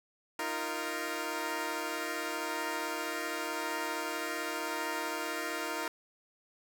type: chord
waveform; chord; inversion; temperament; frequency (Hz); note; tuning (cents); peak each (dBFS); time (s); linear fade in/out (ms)
10% pulse; Eb suspended second; none; equal with one note detuned; 311.1 / 346.6 / 466.2; Eb4 / F4 / Bb4; 0 / -13 / 0; -30; 0.39-5.88; 2
effects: none